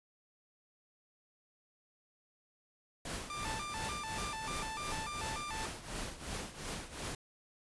pink noise with tremolo, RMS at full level -39 dBFS, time 3.05-7.15 s, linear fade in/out 2 ms, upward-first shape triangle, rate 2.8 Hz, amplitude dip 80%
sawtooth tone with vibrato, 1024 Hz, C6, 38 cents flat, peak -36 dBFS, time 3.3-5.66 s, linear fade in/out 0 ms, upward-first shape square, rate 3.4 Hz, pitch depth 260 cents each way
effects resampled to 24000 Hz

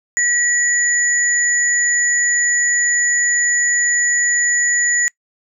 sine tone pair together, 1930 / 6938 Hz, B6 / A8, -40 / -25 cents, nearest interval octave + minor seventh, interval 2215 cents, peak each -16 dBFS, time 0.17-5.08 s, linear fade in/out 0 ms, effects noise-tail reverb RT60 0.1 s tail -24 dB re dry

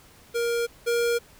square tone pair in turn, 470 / 471.7 Hz, A#4 / A#4, +14 / +20 cents, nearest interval unison, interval 6 cents, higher second, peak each -24 / -22 dBFS, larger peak second, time 0.34-0.67 / 0.86-1.19 s, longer neither, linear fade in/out 20 ms, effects pink hiss -53 dBFS RMS until 1.39 s

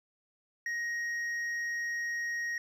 sine tone with hard clipping, 1879 Hz, A#6, 13 cents sharp, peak -33 dBFS, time 0.66-2.58 s, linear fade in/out 2 ms, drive 4 dB, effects none

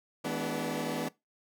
20% pulse tone cluster, 161.4 / 211.5 / 246.6 / 290.9 / 384.3 Hz, E3 / G#3 / B3 / D4 / G4, -36 / +32 / -2 / -16 / -34 cents, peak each -34 / -34 / -31 / -32 / -39 dBFS, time 0.24-1.09 s, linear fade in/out 10 ms, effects noise-tail reverb RT60 0.2 s tail -20 dB re dry

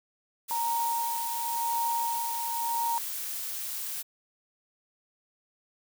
blue noise, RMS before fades -35 dBFS, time 0.48-4.03 s, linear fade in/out 20 ms
sine tone with tremolo, 932.3 Hz, A#5, in tune, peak -26 dBFS, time 0.51-2.98 s, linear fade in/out 0 ms, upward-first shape sine, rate 0.93 Hz, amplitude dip 50%
effects none

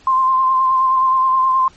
sine tone with vibrato, 1046.5 Hz, C6, in tune, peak -11 dBFS, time 0.07-1.68 s, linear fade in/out 2 ms, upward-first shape sine, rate 9.5 Hz, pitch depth 23 cents each way, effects pink hiss -48 dBFS RMS until 1.76 s + MP3 32 kbps

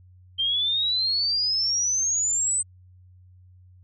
sine exponential sweep, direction up, 3138 to 8200 Hz, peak -21 dBFS, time 0.38-2.63 s, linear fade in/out 20 ms, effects added 91 Hz sine -49 dBFS peak until 3.83 s

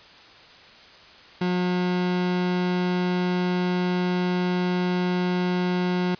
30% pulse tone, 180 Hz, F#3, 47 cents flat, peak -19 dBFS, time 1.41-6.15 s, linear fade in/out 5 ms, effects white hiss -48 dBFS RMS until 6.19 s + resampled to 11025 Hz

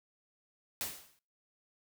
white noise with exponential decay, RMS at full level -34 dBFS, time 0.81-1.19 s, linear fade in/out 0 ms, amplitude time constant 81 ms, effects noise-tail reverb RT60 0.4 s tail -23 dB re dry

